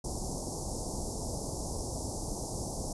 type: band-stop noise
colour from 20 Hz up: pink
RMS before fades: -36 dBFS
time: 0.04-2.93 s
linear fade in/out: 5 ms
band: 910 to 5100 Hz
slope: 48 dB/octave
effects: resampled to 24000 Hz